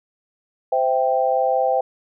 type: chord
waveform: sine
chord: C major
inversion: none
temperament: equal with one note detuned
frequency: 517.8 / 659.3 / 784 Hz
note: C5 / E5 / G5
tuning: -18 / 0 / 0 cents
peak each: -20 / -22 / -20 dBFS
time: 0.72-1.81 s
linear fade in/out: 5 ms
effects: none